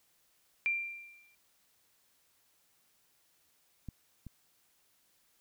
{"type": "tone with exponential decay", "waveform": "sine", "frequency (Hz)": 2371, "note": "D7", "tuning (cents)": 16, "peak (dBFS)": -26, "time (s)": [0.66, 1.35], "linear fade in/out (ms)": 0, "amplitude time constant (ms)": 150}
{"type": "clicks", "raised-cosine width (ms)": 5, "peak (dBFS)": [-29, -33], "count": 2, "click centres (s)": [3.887, 4.267]}
{"effects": ["white hiss -71 dBFS RMS until 5.4 s"]}